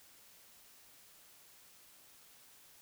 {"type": "silence", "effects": ["white hiss -61 dBFS RMS until 2.81 s"]}